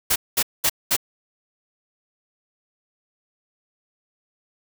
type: noise bursts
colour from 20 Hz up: white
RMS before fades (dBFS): -19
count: 4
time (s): 0.1-0.966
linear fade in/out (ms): 10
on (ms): 59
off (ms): 210
effects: none